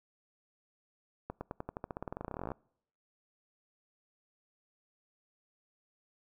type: accelerating click train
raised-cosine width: 1 ms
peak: -24 dBFS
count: 27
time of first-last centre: 1.3-2.518 s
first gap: 110 ms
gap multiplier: 0.92
effects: noise-tail reverb RT60 0.7 s tail -26 dB re dry